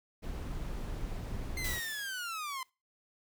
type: noise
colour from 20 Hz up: brown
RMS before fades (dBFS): -38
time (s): 0.22-1.8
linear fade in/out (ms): 20
type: linear sweep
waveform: sawtooth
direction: down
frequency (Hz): 2103 to 1017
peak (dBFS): -33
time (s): 1.57-2.63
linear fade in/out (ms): 2
type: noise with exponential decay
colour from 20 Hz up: white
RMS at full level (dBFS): -38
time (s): 1.64-2.7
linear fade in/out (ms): 5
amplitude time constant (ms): 230
effects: noise-tail reverb RT60 0.3 s tail -26 dB re dry